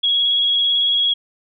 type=tone with vibrato; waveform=sine; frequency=3322 Hz; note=G#7; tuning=in tune; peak=-14 dBFS; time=0.03-1.14 s; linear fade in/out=10 ms; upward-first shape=square; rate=18 Hz; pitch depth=13 cents each way; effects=none